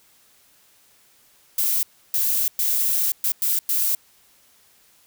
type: noise bursts at uneven times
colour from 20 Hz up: violet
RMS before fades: -21 dBFS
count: 6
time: 1.58-1.83 / 2.14-2.48 / 2.59-3.12 / 3.24-3.32 / 3.42-3.59 / 3.69-3.95 s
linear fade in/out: 2 ms
effects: white hiss -57 dBFS RMS until 5.06 s